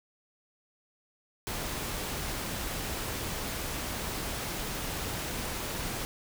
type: noise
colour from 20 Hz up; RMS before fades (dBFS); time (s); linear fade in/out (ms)
pink; -35; 1.47-6.05; 0
effects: none